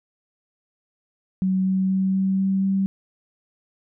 sine tone with pitch steps, 188.2 / 189.29 / 190.39 / 191.49 / 192.6 / 193.71 Hz, F#3 / F#3 / F#3 / G3 / G3 / G3, +30 / +40 / +50 / -40 / -30 / -20 cents, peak -18 dBFS, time 1.42-2.86 s, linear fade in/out 0 ms, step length 240 ms, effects none

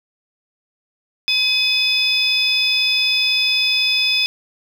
sine tone cluster, 2534 / 3490 / 5050 Hz, D#7 / A7 / D#8, +31 / -15 / +25 cents, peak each -18 dBFS, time 1.28-4.26 s, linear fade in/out 0 ms, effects tanh soft clip ceiling -8 dBFS + 7-bit

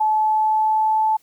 sine tone with pitch glide, 863 to 872 Hz, A5 to A5, -34 to -16 cents, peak -15 dBFS, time 0-1.17 s, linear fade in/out 10 ms, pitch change +18 cents, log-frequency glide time 0.13-1.03 s, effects white hiss -59 dBFS RMS until 1.22 s

